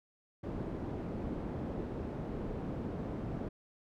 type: low-pass noise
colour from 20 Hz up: white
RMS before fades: -39 dBFS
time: 0.43-3.49 s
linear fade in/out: 10 ms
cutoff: 340 Hz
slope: 12 dB/octave
effects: none